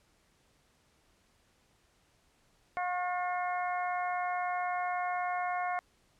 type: harmonic tone with a mistuned harmonic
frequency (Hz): 358.4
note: F4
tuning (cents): +45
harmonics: 2 / 3 / 4 / 5 / 6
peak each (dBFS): -32 / -38 / -41 / -44 / -42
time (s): 2.77-5.79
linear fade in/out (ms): 0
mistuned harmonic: 3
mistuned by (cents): +19
effects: pink hiss -69 dBFS RMS until 6.19 s + low-pass 10000 Hz 12 dB/octave